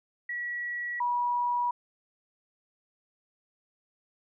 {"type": "tone pair in turn", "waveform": "sine", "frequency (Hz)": [1930, 968.9], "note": ["B6", "B5"], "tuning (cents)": [-40, -33], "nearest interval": "octave", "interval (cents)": 1193, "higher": "first", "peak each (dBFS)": [-31, -25], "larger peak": "second", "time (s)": [[0.29, 1], [1, 1.71]], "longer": "neither", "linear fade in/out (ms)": 5, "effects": []}